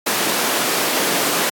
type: high-pass noise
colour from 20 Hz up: pink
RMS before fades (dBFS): -19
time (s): 0.06-1.5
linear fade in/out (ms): 10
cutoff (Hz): 260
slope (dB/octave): 12
effects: high-pass 150 Hz 12 dB/octave + AAC 64 kbps